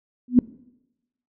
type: tone with exponential growth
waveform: sine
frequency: 246.9 Hz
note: B3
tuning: in tune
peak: -6 dBFS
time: 0.28-0.39 s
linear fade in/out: 2 ms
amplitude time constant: 23 ms
effects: noise-tail reverb RT60 0.9 s tail -21 dB re dry